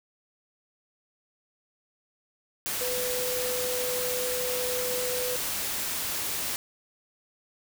sine tone in noise, 499.6 Hz, B4, 20 cents sharp, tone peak -30 dBFS, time 2.81-5.36 s, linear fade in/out 0 ms, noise white, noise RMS -31 dBFS, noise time 2.66-6.56 s, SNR -2 dB, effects none

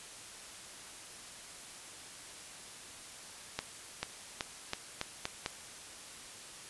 accelerating click train, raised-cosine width 0.2 ms, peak -16 dBFS, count 7, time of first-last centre 3.59-5.461 s, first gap 440 ms, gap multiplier 0.86, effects white hiss -49 dBFS RMS until 6.69 s + resampled to 24000 Hz

